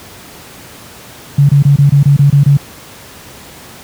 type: tone bursts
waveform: sine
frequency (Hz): 141.7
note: C#3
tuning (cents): +38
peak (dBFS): -3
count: 9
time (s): 1.38-2.57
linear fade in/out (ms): 5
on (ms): 110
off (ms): 25
effects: pink hiss -34 dBFS RMS until 3.83 s + high-pass 80 Hz 12 dB/octave